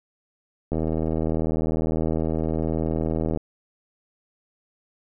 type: click train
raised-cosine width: 2 ms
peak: -12 dBFS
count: 213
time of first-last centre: 0.72-3.373 s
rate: 79.9 Hz
effects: none